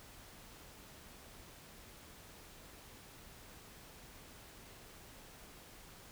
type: silence
effects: pink hiss -56 dBFS RMS until 6.11 s